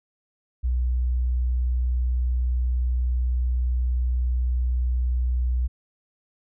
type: tone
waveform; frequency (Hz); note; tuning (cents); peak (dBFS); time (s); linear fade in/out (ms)
sine; 61.74; B1; 0; -20; 0.63-5.68; 20
effects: none